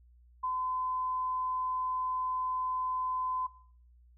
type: tone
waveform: sine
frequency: 1020 Hz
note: C6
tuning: 44 cents flat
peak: -30 dBFS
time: 0.43-3.47 s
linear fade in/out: 10 ms
effects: noise-tail reverb RT60 0.5 s tail -17 dB re dry + added 60 Hz sine -57 dBFS peak until 4.17 s